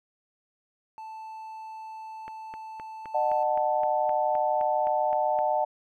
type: tone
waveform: triangle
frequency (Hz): 880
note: A5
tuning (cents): 0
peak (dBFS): -36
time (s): 0.98-3.43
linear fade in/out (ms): 0
type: click train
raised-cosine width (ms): 0.5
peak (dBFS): -27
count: 13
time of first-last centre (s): 2.28-5.389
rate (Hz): 3.86
type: chord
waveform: sine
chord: D# diminished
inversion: none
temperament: equal with one note detuned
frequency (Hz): 608 / 740 / 880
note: D#5 / F#5 / A5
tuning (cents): -40 / 0 / 0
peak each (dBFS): -27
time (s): 3.14-5.65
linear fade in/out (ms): 10
effects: none